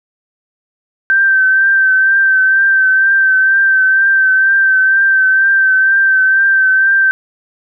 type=tone with vibrato; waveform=sine; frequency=1556 Hz; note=G6; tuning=13 cents flat; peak=-7 dBFS; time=1.1-7.11 s; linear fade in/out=0 ms; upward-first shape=triangle; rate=2.1 Hz; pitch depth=33 cents each way; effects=none